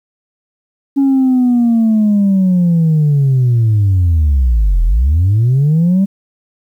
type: linear two-way sweep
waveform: sine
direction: down then up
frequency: 278.5 to 39.01 to 199.3 Hz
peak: -6 dBFS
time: 0.96-6.06 s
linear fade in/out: 20 ms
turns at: 4.84 s
effects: tanh soft clip ceiling -6 dBFS + 8-bit